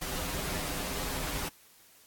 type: noise with comb filter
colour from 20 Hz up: pink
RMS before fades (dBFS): -35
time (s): 0.01-1.49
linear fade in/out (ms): 10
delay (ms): 8.9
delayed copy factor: -0.65
effects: white hiss -59 dBFS RMS until 2.06 s + AAC 64 kbps